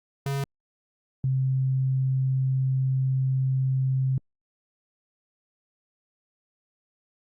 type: tone pair in turn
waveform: square / sine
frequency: 138.59 / 131.89 Hz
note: C#3 / C3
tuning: 0 / +14 cents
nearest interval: minor second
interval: 86 cents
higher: first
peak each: -26 / -21 dBFS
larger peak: second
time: 0.26-0.44 / 1.24-4.18 s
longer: second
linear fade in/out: 2 ms
effects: Opus 48 kbps